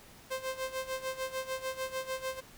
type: tone with tremolo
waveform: sawtooth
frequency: 523.3 Hz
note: C5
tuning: in tune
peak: -28 dBFS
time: 0.3-2.41 s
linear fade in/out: 20 ms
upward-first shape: sine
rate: 6.7 Hz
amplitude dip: 80%
effects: pink hiss -55 dBFS RMS until 2.57 s